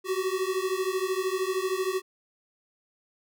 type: beating tone pair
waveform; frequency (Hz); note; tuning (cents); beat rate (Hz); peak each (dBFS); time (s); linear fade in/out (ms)
square; 370 / 383; F#4 / G4; 0 / -40; 13; -30; 0.04-2.02; 50
effects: none